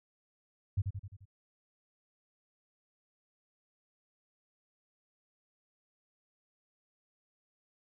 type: tone with echo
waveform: sine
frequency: 98 Hz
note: G2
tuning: in tune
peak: -26 dBFS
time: 0.77-0.82 s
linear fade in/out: 10 ms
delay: 87 ms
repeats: 5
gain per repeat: -5 dB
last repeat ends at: 1.255 s
effects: none